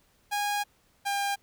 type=tone pair in turn; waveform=sawtooth; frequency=821 / 802.2 Hz; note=G#5 / G5; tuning=-20 / +40 cents; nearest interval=unison; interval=40 cents; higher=first; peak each=-23 dBFS; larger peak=neither; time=0.31-0.64 / 1.05-1.36 s; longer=first; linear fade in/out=20 ms; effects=pink hiss -66 dBFS RMS until 1.42 s